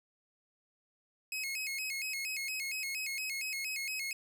sawtooth tone with vibrato, 2349 Hz, D7, in tune, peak -32 dBFS, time 1.32-4.13 s, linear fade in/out 2 ms, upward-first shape square, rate 4.3 Hz, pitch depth 140 cents each way, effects none

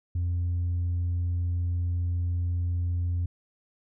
triangle tone with tanh clipping, 87.31 Hz, F2, in tune, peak -25 dBFS, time 0.15-3.26 s, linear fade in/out 5 ms, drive 6 dB, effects none

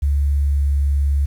sine tone with pitch glide, 71.1 to 70.57 Hz, C#2 to C#2, +45 to +32 cents, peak -14 dBFS, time 0.02-1.26 s, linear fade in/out 10 ms, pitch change -13 cents, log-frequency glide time 0.42-0.62 s, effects 8-bit

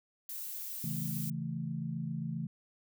violet noise, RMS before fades -41 dBFS, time 0.29-1.3 s, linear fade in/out 2 ms
sine chord, A major, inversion first, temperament just, 137.5 / 165 / 220 Hz, C#3 / E3 / A3, -14 / +2 / 0 cents, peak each -39 / -37 / -40 dBFS, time 0.84-2.47 s, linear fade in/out 2 ms
effects none

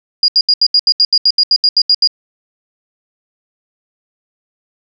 sine tone bursts, 4855 Hz, D#8, 43 cents flat, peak -6 dBFS, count 15, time 0.23-2.074 s, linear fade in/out 2 ms, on 52 ms, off 76 ms, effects none

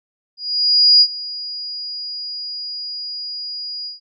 sine tone with ADSR envelope, 4880 Hz, D#8, 34 cents flat, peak -6 dBFS, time 0.37-4 s, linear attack 640 ms, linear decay 60 ms, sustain -19 dB, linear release 140 ms, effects none

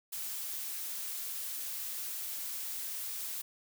blue noise, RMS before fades -39 dBFS, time 0.12-3.42 s, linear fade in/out 10 ms, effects none

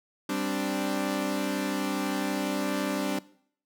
sawtooth chord, G suspended fourth, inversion none, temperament equal, 196 / 261.6 / 293.7 Hz, G3 / C4 / D4, 0 / 0 / 0 cents, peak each -29 / -29 / -26 dBFS, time 0.29-3.19 s, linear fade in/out 5 ms, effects noise-tail reverb RT60 0.6 s tail -20 dB re dry

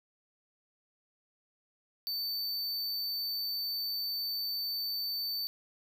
square tone, 4551 Hz, C#8, 45 cents sharp, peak -33 dBFS, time 2.07-5.47 s, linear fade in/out 0 ms, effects 12-bit

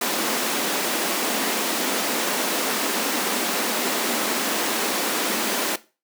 pink high-pass noise, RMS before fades -24 dBFS, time 0.01-5.76 s, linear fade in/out 5 ms, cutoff 210 Hz, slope 48 dB/octave, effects noise-tail reverb RT60 0.3 s tail -17 dB re dry

